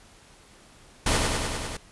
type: noise with echo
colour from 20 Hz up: pink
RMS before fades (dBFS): -22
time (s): 1.06-1.17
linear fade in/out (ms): 5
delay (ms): 100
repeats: 6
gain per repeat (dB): -2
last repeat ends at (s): 1.77
effects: pink hiss -53 dBFS RMS until 1.91 s + resampled to 24000 Hz